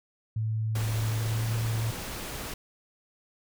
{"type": "tone with pitch glide", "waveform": "sine", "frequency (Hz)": [110, 112.77], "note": ["A2", "A2"], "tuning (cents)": [0, 43], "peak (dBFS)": -26, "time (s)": [0.36, 1.91], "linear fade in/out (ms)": 5, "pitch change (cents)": 43, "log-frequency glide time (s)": [1.08, 1.52]}
{"type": "noise", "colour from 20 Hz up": "pink", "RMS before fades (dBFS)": -37, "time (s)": [0.75, 2.54], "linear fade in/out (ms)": 5}
{"effects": []}